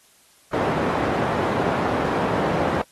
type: band-pass noise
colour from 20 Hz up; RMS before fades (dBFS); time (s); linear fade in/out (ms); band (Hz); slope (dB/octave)
white; -23; 0.53-2.82; 5; 110 to 770; 12
effects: white hiss -56 dBFS RMS until 2.91 s + AAC 32 kbps